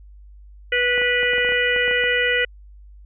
harmonic tone, 490.3 Hz, B4, 13 cents flat, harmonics 1 / 3 / 4 / 5 / 6, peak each -23 / -24 / -20 / -26 / -26 dBFS, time 0.72-2.45 s, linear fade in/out 5 ms
clicks, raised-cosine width 1 ms, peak -21 dBFS, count 12, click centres 0.979 / 1.017 / 1.231 / 1.334 / 1.382 / 1.448 / 1.49 / 1.521 / 1.763 / 1.88 / 1.912 / 2.039 s
effects added 50 Hz sine -41 dBFS peak until 3.05 s

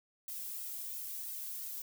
violet noise with flanger, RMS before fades -42 dBFS, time 0.28-1.82 s, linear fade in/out 2 ms, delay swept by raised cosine 1.7 to 2.32 ms, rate 2.9 Hz, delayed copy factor -0.85, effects none

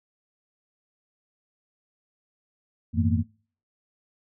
sine tone cluster, 90.5 / 104.7 / 161.8 / 226.7 / 241.4 Hz, F#2 / G#2 / E3 / A#3 / B3, -38 / +15 / -32 / -48 / -39 cents, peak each -23 / -28 / -31 / -25 / -31 dBFS, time 2.93-3.24 s, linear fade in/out 50 ms, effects noise-tail reverb RT60 0.5 s tail -26 dB re dry

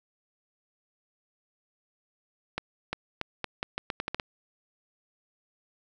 accelerating click train, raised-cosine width 0.3 ms, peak -14 dBFS, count 11, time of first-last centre 2.58-4.198 s, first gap 350 ms, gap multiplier 0.81, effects none

